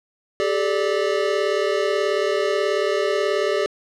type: chord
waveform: square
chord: G suspended second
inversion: none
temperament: equal with one note detuned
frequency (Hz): 392 / 430.4 / 587.3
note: G4 / A4 / D5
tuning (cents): 0 / -38 / 0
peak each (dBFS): -24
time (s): 0.4-3.66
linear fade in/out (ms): 0
effects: low-pass 5000 Hz 12 dB/octave